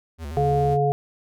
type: tone with vibrato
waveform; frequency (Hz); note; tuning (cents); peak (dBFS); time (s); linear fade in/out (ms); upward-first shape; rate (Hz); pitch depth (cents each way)
square; 76.5; D#2; -29; -31; 0.18-0.78; 50; square; 7.6; 110
type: harmonic tone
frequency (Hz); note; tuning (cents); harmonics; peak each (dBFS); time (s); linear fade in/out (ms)
141.9; C#3; +41; 1 / 3 / 5; -22 / -22 / -22; 0.37-0.92; 0
effects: none